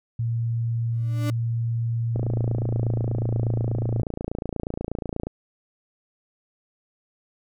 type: tone with pitch glide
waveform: sine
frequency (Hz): 116 to 114.73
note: A#2 to A#2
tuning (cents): -8 to -27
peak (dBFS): -22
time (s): 0.19-4.02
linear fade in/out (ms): 5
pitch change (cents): -19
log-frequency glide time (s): 2.32-3.18
type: tone with exponential growth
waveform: 35% pulse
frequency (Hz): 293.7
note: D4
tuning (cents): 0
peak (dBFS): -23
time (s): 0.92-1.3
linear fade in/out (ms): 1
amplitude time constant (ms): 82
type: click train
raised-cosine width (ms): 2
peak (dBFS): -15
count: 89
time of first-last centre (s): 2.16-5.27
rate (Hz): 28.3
effects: none